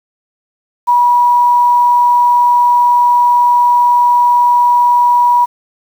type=tone with quantisation; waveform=sine; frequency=969 Hz; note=B5; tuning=33 cents flat; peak=-6 dBFS; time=0.87-5.46 s; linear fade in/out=20 ms; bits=6; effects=none